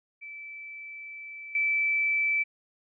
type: tone with level steps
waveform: sine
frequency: 2318 Hz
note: D7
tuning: 23 cents flat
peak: -39 / -23 dBFS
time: 0.21-2.44 s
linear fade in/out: 20 ms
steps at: 1.55 s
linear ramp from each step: 2 ms
effects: none